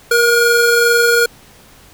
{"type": "tone pair together", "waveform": "square", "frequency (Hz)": [471.2, 1436], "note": ["A#4", "F6"], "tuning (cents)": [19, 48], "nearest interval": "octave + perfect fifth", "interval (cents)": 1929, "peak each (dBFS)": -13, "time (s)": [0.11, 1.26], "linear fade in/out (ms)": 5, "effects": ["pink hiss -44 dBFS RMS until 1.93 s"]}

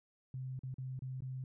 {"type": "tone with dropouts", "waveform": "sine", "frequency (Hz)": 130, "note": "C3", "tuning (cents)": -11, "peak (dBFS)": -39, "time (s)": [0.34, 1.44], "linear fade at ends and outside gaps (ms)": 2, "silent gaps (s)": [[0.592, 0.634], [0.742, 0.783], [0.992, 1.021], [1.206, 1.221]], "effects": []}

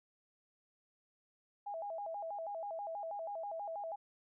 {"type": "tone with vibrato", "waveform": "sine", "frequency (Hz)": 731, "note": "F#5", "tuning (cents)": -21, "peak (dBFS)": -39, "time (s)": [1.66, 3.96], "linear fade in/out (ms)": 10, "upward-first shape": "square", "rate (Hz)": 6.2, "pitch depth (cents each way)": 190, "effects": []}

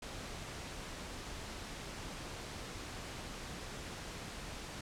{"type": "noise", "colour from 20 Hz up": "pink", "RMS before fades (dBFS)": -45, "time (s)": [0.02, 4.81], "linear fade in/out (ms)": 5, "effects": ["low-pass 8000 Hz 12 dB/octave"]}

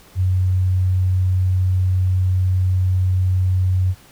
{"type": "tone", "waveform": "sine", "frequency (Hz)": 92.5, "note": "F#2", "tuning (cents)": 0, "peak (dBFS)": -14, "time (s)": [0.15, 3.95], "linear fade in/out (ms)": 50, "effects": ["pink hiss -48 dBFS RMS until 4.11 s"]}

